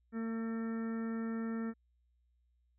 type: harmonic tone with a mistuned harmonic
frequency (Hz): 226.5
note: A#3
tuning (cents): -50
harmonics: 1 / 2 / 3 / 4 / 5 / 6 / 7 / 8 / 10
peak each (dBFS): -35 / -45 / -56 / -59 / -60 / -51 / -61 / -53 / -65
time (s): 0.12-1.74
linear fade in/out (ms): 50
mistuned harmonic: 6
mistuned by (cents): -18
effects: added 60 Hz sine -70 dBFS peak until 2.78 s